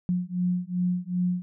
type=beating tone pair; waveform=sine; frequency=178.1 / 180.7 Hz; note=F3 / F#3; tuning=+34 / -41 cents; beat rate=2.6 Hz; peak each=-27 dBFS; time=0.09-1.42 s; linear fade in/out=0 ms; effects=none